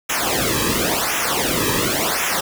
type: noise with flanger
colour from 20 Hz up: pink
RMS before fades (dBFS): -20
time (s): 0.09-2.41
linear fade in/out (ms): 10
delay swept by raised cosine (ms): 0.22 to 1.42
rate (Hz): 0.93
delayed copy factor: -0.95
effects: none